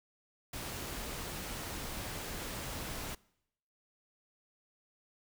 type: noise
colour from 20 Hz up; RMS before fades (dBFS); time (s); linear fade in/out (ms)
pink; -41; 0.53-3.15; 5
effects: noise-tail reverb RT60 0.8 s tail -24 dB re dry